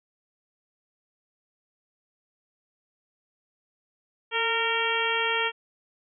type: harmonic tone with a mistuned harmonic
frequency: 460 Hz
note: A#4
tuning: 23 cents flat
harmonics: 1 / 2 / 3 / 4 / 5 / 6 / 7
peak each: -31 / -31 / -31 / -31 / -31 / -31 / -31 dBFS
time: 4.31-5.52 s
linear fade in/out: 50 ms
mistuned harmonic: 1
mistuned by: -33 cents
effects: none